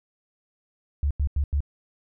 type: tone bursts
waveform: sine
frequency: 71.5 Hz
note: D2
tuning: 46 cents flat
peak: -20 dBFS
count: 4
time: 1.03-1.605 s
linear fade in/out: 0 ms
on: 77 ms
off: 89 ms
effects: none